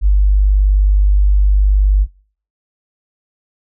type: tone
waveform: sine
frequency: 49.6 Hz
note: G1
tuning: 21 cents sharp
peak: -7 dBFS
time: 0.01-2.07 s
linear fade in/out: 50 ms
effects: noise-tail reverb RT60 0.5 s tail -26 dB re dry